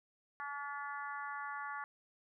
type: harmonic tone with a mistuned harmonic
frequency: 285.1 Hz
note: C#4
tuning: 49 cents sharp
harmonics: 3 / 4 / 5 / 6 / 7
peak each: -46 / -44 / -46 / -47 / -54 dBFS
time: 0.4-1.84 s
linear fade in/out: 0 ms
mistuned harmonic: 6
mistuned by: +21 cents
effects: none